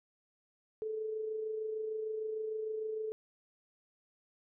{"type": "tone with amplitude modulation", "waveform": "sine", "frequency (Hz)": 435.7, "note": "A4", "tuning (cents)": -17, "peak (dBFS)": -33, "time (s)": [0.82, 3.12], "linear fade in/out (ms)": 0, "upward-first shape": "sine", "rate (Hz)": 26.6, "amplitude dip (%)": 40, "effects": []}